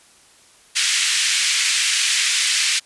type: band-pass noise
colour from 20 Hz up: pink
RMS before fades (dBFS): -19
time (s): 0.75-2.8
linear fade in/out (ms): 20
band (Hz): 2000 to 9200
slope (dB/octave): 24
effects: white hiss -51 dBFS RMS until 2.85 s + resampled to 24000 Hz